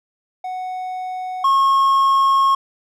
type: tone pair in turn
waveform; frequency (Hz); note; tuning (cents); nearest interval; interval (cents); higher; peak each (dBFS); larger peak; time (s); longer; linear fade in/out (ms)
triangle; 740 / 1086.9; F#5 / C#6; 0 / -34; perfect fifth; 666; second; -22 / -10; second; 0.44-1.44 / 1.44-2.55; second; 5
effects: none